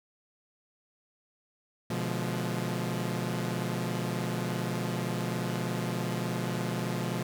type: chord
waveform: sawtooth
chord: B diminished seventh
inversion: none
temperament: equal with one note detuned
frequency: 123.47 / 146.83 / 174.61 / 211.8 Hz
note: B2 / D3 / F3 / Ab3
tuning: 0 / 0 / 0 / +34 cents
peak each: -30 / -36 / -30 / -33 dBFS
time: 1.9-7.23 s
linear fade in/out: 5 ms
effects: none